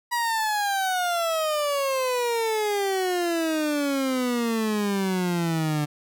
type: exponential sweep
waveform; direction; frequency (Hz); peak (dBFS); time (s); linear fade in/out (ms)
30% pulse; down; 969 to 146.83; -20; 0.11-5.86; 20
effects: none